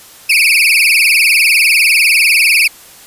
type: tone with vibrato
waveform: 35% pulse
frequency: 2422 Hz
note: D#7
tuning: 47 cents flat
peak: -5 dBFS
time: 0.29-2.68 s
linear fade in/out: 10 ms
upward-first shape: triangle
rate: 20 Hz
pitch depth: 210 cents each way
effects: white hiss -38 dBFS RMS until 3.06 s + resampled to 32000 Hz